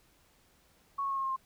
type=tone with pitch steps; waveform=sine; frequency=1108.7 / 1098.5 / 1088.4 / 1078.4 / 1068.5 / 1058.6 Hz; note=C#6 / C#6 / C#6 / C#6 / C6 / C6; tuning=0 / -16 / -32 / -48 / +36 / +20 cents; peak=-30 dBFS; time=0.98-1.364 s; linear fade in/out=10 ms; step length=64 ms; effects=pink hiss -66 dBFS RMS until 1.45 s